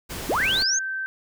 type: noise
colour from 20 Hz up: pink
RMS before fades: -33 dBFS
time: 0.09-0.64 s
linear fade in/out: 20 ms
type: linear sweep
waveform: sine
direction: up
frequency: 203.4 to 6645 Hz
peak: -20 dBFS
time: 0.29-0.79 s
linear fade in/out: 5 ms
type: clicks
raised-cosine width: 2 ms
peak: -25 dBFS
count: 2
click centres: 0.403 / 0.455 s
type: tone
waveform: sine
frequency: 1552 Hz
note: G6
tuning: 18 cents flat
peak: -26 dBFS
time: 0.41-1.06 s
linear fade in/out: 0 ms
effects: none